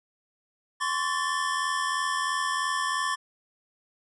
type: tone cluster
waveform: square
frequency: 1044 / 1127 / 1765 Hz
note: C6 / C#6 / A6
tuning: -4 / +28 / +5 cents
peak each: -31 dBFS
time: 0.8-3.16 s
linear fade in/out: 20 ms
effects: resampled to 24000 Hz